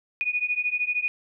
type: beating tone pair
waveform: sine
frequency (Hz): 2459 / 2472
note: D#7 / D#7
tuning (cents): -21 / -12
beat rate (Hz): 13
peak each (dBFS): -27 / -26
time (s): 0.21-1.08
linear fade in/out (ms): 0
effects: none